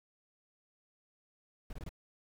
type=noise bursts; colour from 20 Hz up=brown; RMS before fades=-42 dBFS; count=4; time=1.7-1.892 s; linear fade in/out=2 ms; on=30 ms; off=24 ms; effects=none